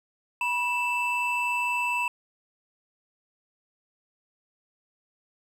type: tone pair together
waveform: triangle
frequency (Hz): 973 / 2651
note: B5 / E7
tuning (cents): -26 / +9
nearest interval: octave + perfect fourth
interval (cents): 1735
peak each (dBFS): -26 / -25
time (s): 0.41-2.08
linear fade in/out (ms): 2
effects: none